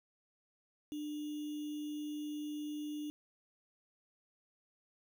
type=tone with sample-and-hold; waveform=sine; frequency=298.6 Hz; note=D4; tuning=29 cents sharp; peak=-38 dBFS; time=0.92-3.1 s; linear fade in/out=0 ms; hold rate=3150 Hz; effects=none